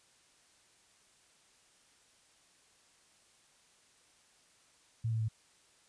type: tone with pitch steps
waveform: sine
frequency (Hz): 113.6 / 111.84 / 110.11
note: A#2 / A2 / A2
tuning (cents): -44 / +29 / +2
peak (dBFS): -30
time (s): 5.04-5.286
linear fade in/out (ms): 10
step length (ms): 82
effects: white hiss -66 dBFS RMS until 5.88 s + resampled to 22050 Hz